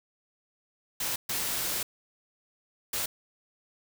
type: noise bursts at uneven times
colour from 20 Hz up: white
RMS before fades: -31 dBFS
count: 3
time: 1-1.16 / 1.29-1.83 / 2.93-3.06 s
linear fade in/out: 5 ms
effects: none